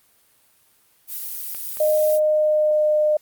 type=noise; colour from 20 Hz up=violet; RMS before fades=-30 dBFS; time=1.07-2.2 s; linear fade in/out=50 ms
type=clicks; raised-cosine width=0.3 ms; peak=-24 dBFS; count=2; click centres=1.548 / 1.771 s
type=tone with pitch glide; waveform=sine; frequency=613 to 607 Hz; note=D#5 to D#5; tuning=-26 to -43 cents; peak=-15 dBFS; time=1.8-3.17 s; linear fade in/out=5 ms; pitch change=-17 cents; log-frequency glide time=2.28-2.95 s
effects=white hiss -59 dBFS RMS until 3.21 s + Opus 32 kbps